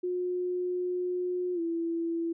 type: tone with pitch glide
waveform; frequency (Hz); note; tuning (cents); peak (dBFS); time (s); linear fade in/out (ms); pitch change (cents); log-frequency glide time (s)
sine; 360 to 334; F#4 to E4; -47 to +23; -28; 0.03-2.33; 10; -130; 1.54-1.6
effects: none